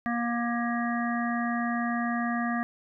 harmonic tone, 236.7 Hz, A#3, 27 cents sharp, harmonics 1 / 3 / 5 / 7 / 8, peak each -28 / -33 / -35 / -36 / -37 dBFS, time 0.06-2.63 s, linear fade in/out 0 ms, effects none

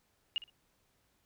sine tone with echo, 2853 Hz, F7, 36 cents sharp, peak -29 dBFS, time 0.36-0.38 s, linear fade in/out 0 ms, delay 59 ms, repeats 2, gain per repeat -15 dB, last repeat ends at 0.498 s, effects pink hiss -74 dBFS RMS until 1.25 s

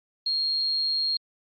sine tone, 4250 Hz, C8, 26 cents sharp, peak -23 dBFS, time 0.26-1.17 s, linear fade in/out 5 ms, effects Opus 32 kbps

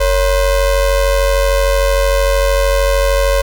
square ring-modulated tone, 253.4 Hz, B3, 45 cents sharp, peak -8 dBFS, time 0-3.42 s, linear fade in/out 10 ms, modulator 300 Hz, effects none

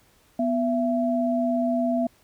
sine tone pair together, 246.9 / 670.1 Hz, B3 / E5, 0 / +28 cents, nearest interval octave + perfect fourth, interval 1728 cents, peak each -23 / -24 dBFS, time 0.39-2.07 s, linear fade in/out 5 ms, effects pink hiss -60 dBFS RMS until 2.23 s

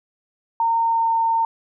sine tone with pitch glide, 917 to 910.7 Hz, A#5 to A#5, -29 to -41 cents, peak -16 dBFS, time 0.6-1.45 s, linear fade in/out 2 ms, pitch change -12 cents, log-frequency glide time 0.84-1.11 s, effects none

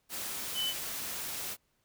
sine tone in noise, 3017 Hz, F#7, 33 cents sharp, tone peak -30 dBFS, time 0.54-0.74 s, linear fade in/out 50 ms, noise white, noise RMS -38 dBFS, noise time 0.09-1.57 s, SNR +5 dB, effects pink hiss -75 dBFS RMS until 1.84 s

